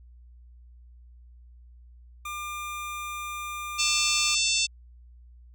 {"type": "tone", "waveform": "25% pulse", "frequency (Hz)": 1200, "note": "D6", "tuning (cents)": 37, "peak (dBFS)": -29, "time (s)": [2.25, 4.35], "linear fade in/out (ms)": 5}
{"type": "harmonic tone", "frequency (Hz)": 890, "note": "A5", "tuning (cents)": 20, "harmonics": [3, 4, 5, 6, 7, 8, 9], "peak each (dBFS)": [-28, -29, -30, -31, -31, -32, -33], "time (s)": [3.78, 4.67], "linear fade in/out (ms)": 20}
{"effects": ["added 60 Hz sine -48 dBFS peak until 5.54 s"]}